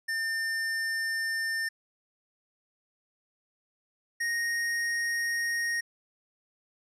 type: tone pair in turn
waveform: square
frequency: 1800 / 1864.2 Hz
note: A6 / A#6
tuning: +39 / 0 cents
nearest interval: minor second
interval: 61 cents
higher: second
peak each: -29 / -28 dBFS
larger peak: second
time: 0.08-1.69 / 4.2-5.81 s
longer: neither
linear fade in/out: 10 ms
effects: low-pass 11000 Hz 12 dB/octave